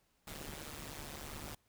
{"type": "noise with amplitude modulation", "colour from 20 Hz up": "pink", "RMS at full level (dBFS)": -43, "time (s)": [0.27, 1.55], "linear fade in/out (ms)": 5, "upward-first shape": "sine", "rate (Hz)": 147, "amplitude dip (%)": 80, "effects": ["pink hiss -75 dBFS RMS until 1.68 s"]}